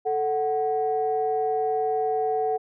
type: tone pair together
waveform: sine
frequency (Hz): 440 / 743.6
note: A4 / F#5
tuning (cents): 0 / +8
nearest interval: major sixth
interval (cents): 908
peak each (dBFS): -24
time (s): 0.05-2.58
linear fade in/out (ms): 20
effects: tanh soft clip ceiling -14 dBFS